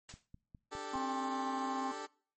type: noise with exponential decay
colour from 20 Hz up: white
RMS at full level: -44 dBFS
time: 0.09-0.27 s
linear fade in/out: 2 ms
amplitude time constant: 37 ms
type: click train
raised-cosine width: 5 ms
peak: -39 dBFS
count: 5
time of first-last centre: 0.14-0.956 s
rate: 4.9 Hz
type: chord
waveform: 15% pulse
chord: D suspended fourth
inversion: none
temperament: just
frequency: 293.7 / 391.6 / 440.5 Hz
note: D4 / G4 / A4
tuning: 0 / -2 / +2 cents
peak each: -41 / -39 / -39 dBFS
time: 0.71-2.07 s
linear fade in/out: 20 ms
type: harmonic tone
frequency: 265.5 Hz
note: C4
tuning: 25 cents sharp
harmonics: 1 / 3 / 4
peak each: -39 / -39 / -39 dBFS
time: 0.93-1.92 s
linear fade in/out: 10 ms
effects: noise-tail reverb RT60 0.5 s tail -24 dB re dry + MP3 32 kbps